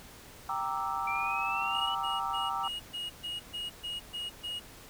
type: chord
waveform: sine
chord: E half-diminished seventh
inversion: first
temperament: equal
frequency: 784 / 932.3 / 1174.7 / 1318.5 Hz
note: G5 / Bb5 / D6 / E6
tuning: 0 / 0 / 0 / 0 cents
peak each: -36 dBFS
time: 0.49-2.68 s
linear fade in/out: 2 ms
type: exponential sweep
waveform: sine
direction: up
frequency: 2337 to 2969 Hz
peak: -33 dBFS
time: 1.07-1.95 s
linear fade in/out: 5 ms
type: tone bursts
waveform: triangle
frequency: 2879 Hz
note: F#7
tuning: 48 cents flat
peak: -33 dBFS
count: 10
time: 1.73-4.6 s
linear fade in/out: 20 ms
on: 170 ms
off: 130 ms
effects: pink hiss -51 dBFS RMS until 4.89 s